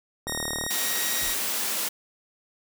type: click train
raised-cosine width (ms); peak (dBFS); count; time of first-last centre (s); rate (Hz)
1; -18; 16; 0.27-0.665; 38
type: tone with pitch glide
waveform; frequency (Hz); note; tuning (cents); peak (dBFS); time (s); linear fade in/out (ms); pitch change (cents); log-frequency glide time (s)
10% pulse; 1864.7 to 1892.9; A#6 to A#6; 0 to +26; -20; 0.27-1.34; 10; +26; 0.52-1.05
type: high-pass noise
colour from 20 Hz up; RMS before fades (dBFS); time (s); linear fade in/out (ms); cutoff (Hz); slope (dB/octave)
white; -28; 0.7-1.89; 10; 170; 96
type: noise with exponential decay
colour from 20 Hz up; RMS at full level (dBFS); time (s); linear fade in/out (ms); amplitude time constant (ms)
brown; -35; 1.21-1.5; 1; 63
effects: none